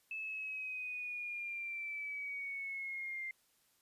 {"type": "linear sweep", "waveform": "sine", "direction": "down", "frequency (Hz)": [2620, 2093], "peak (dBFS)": -39, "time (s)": [0.11, 3.31], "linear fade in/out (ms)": 2, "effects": ["white hiss -73 dBFS RMS until 3.81 s", "resampled to 32000 Hz"]}